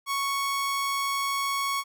sawtooth tone, 1108.7 Hz, C#6, in tune, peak -22 dBFS, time 0.06-1.84 s, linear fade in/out 50 ms, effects none

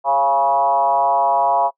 sine tone with frequency modulation, 830.6 Hz, G#5, in tune, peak -13 dBFS, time 0.04-1.71 s, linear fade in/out 50 ms, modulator 141 Hz, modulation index 1.5, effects noise-tail reverb RT60 0.1 s tail -25 dB re dry

